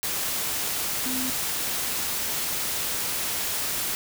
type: tone in noise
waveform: sine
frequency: 256.6 Hz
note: C4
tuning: 34 cents flat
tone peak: -30 dBFS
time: 1.06-1.3 s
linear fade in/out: 0 ms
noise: white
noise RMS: -28 dBFS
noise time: 0.03-3.95 s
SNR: -5 dB
effects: none